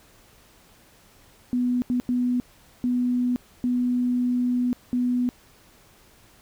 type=tone bursts at uneven times; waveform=sine; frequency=246.9 Hz; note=B3; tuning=in tune; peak=-20 dBFS; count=6; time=1.53-1.82 / 1.9-2 / 2.09-2.4 / 2.84-3.36 / 3.64-4.73 / 4.93-5.29 s; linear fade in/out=0 ms; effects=pink hiss -55 dBFS RMS until 6.41 s